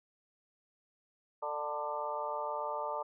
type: harmonic tone with a mistuned harmonic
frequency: 148.5 Hz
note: D3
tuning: 20 cents sharp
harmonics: 3 / 4 / 5 / 6 / 7 / 8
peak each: -45 / -39 / -47 / -38 / -44 / -41 dBFS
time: 1.42-3.03 s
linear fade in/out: 10 ms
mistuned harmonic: 7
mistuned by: -37 cents
effects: none